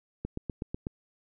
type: click train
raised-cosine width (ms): 3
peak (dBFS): -20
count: 6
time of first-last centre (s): 0.25-0.869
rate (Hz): 8.08
effects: none